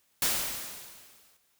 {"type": "noise with exponential decay", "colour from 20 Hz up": "white", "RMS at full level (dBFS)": -25, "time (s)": [0.22, 1.37], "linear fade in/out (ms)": 2, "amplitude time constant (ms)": 250, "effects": ["white hiss -70 dBFS RMS until 1.59 s"]}